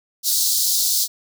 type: high-pass noise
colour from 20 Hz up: pink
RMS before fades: -19 dBFS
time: 0.23-1.08 s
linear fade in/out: 50 ms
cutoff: 4000 Hz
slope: 48 dB/octave
effects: none